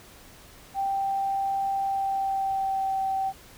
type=tone with pitch glide; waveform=sine; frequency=784 to 772.3 Hz; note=G5 to G5; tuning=0 to -26 cents; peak=-24 dBFS; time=0.74-3.33 s; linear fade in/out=50 ms; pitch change=-26 cents; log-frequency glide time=1.82-2.99 s; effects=pink hiss -50 dBFS RMS until 3.57 s